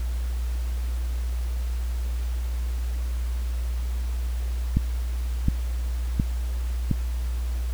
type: click train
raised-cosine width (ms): 5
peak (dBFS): -8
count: 4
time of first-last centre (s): 4.77-6.913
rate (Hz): 1.4
effects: added 60 Hz sine -24 dBFS peak until 7.73 s + pink hiss -45 dBFS RMS until 7.73 s